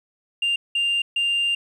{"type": "tone bursts at uneven times", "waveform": "sine", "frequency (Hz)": 2794, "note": "F7", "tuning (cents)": 0, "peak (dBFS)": -17, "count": 3, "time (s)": [[0.42, 0.56], [0.75, 1.02], [1.16, 1.55]], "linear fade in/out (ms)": 5, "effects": ["tanh soft clip ceiling -17 dBFS", "9-bit"]}